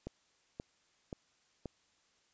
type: click train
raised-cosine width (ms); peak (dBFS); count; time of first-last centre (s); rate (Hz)
2; -27; 4; 0.07-1.657; 1.89
effects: white hiss -72 dBFS RMS until 2.33 s + resampled to 16000 Hz